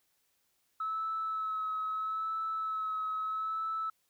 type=tone with vibrato; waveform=sine; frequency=1297 Hz; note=E6; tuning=28 cents flat; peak=-31 dBFS; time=0.8-3.9 s; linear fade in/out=5 ms; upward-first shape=sine; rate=0.77 Hz; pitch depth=20 cents each way; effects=tanh soft clip ceiling -27 dBFS + white hiss -75 dBFS RMS until 4.09 s